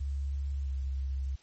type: tone with pitch glide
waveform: sine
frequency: 69.3 to 67.17 Hz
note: C#2 to C2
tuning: 0 to +46 cents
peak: -30 dBFS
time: 0-1.36 s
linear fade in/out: 10 ms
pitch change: -54 cents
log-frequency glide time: 0.63-0.69 s
effects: white hiss -62 dBFS RMS until 1.42 s + MP3 32 kbps